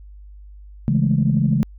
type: chord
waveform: sine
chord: A major seventh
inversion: first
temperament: equal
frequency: 138.59 / 164.81 / 207.7 / 220 Hz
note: C#3 / E3 / G#3 / A3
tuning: 0 / 0 / 0 / 0 cents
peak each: -18 / -20 / -20 / -23 dBFS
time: 0.88-1.63 s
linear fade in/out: 0 ms
effects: tanh soft clip ceiling -5 dBFS + added 50 Hz sine -38 dBFS peak until 1.78 s